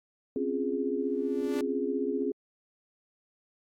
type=chord; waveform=sine; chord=Db major seventh; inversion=third; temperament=equal; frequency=261.6 / 277.2 / 349.2 / 415.3 Hz; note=C4 / Db4 / F4 / Ab4; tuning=0 / 0 / 0 / 0 cents; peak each=-33 / -34 / -35 / -31 dBFS; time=0.36-2.32 s; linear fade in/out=2 ms
type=tone with exponential growth; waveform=sawtooth; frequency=292.2 Hz; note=D4; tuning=9 cents flat; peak=-29 dBFS; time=1.01-1.61 s; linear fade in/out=2 ms; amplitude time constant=130 ms
effects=AAC 64 kbps